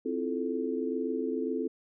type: chord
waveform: sine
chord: F major seventh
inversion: second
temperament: just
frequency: 261.9 / 327.4 / 349.2 / 436.5 Hz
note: C4 / E4 / F4 / A4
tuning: +2 / -12 / 0 / -14 cents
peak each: -33 / -36 / -37 / -33 dBFS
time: 0.05-1.68 s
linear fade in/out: 10 ms
effects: none